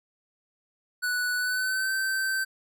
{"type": "tone with pitch glide", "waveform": "square", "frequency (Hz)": [1480, 1548.2], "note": ["F#6", "G6"], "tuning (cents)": [0, -22], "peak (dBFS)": -26, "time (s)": [1.02, 2.45], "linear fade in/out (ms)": 20, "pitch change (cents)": 78, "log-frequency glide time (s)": [1.36, 1.92], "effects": []}